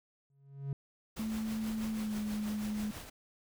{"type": "tone with exponential growth", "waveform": "triangle", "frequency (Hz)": 138.59, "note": "C#3", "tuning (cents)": 0, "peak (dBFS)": -29, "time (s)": [0.3, 0.73], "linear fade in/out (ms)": 2, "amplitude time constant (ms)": 93}
{"type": "noise with tremolo", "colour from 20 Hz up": "pink", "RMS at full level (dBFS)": -44, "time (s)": [1.16, 3.1], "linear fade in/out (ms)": 10, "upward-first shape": "triangle", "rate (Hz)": 6.2, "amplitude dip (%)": 60}
{"type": "tone with pitch glide", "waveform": "sine", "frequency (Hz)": [219.3, 211.6], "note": ["A3", "G#3"], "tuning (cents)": [-6, 33], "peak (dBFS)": -33, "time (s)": [1.19, 2.91], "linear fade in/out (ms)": 5, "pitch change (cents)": -61, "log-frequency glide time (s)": [1.91, 2.16]}
{"effects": []}